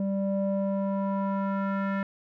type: tone with low-pass filter sweep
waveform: square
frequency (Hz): 196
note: G3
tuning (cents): 0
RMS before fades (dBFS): -28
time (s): 0-2.03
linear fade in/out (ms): 2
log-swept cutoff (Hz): 450 to 1700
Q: 2.7
effects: none